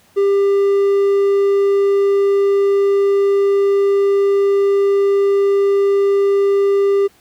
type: tone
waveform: triangle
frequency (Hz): 397.9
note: G4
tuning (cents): +26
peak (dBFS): -9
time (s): 0.16-7.08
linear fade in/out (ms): 20
effects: pink hiss -52 dBFS RMS until 7.2 s + high-pass 80 Hz 12 dB/octave